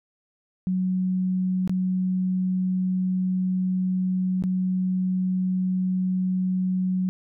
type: tone with dropouts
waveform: sine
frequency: 185 Hz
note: F#3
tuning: in tune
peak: -21 dBFS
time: 0.67-7.09 s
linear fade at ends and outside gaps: 0 ms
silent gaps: 1.676-1.695 / 4.424-4.438 s
effects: none